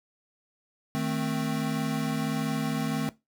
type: chord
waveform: square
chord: A diminished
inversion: second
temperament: equal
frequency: 155.56 / 220 / 261.6 Hz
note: Eb3 / A3 / C4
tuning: 0 / 0 / 0 cents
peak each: -32 dBFS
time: 0.95-3.09 s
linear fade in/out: 0 ms
effects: noise-tail reverb RT60 0.2 s tail -18 dB re dry